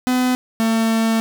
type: tone pair in turn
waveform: 45% pulse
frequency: 252.3 / 224.8 Hz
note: B3 / A3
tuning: +37 / +37 cents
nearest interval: major second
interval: 200 cents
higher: first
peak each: -15 dBFS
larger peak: neither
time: 0.07-0.35 / 0.6-1.2 s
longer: second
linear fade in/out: 0 ms
effects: none